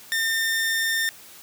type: tone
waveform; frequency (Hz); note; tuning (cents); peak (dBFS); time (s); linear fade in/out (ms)
sawtooth; 1809; A6; +48; -18; 0.12-1.09; 0
effects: white hiss -46 dBFS RMS until 1.42 s + high-pass 80 Hz 12 dB/octave